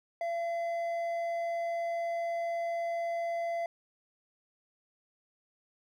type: tone with hard clipping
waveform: sine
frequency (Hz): 679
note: F5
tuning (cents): -49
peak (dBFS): -32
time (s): 0.21-3.66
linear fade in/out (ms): 2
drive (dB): 5
effects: none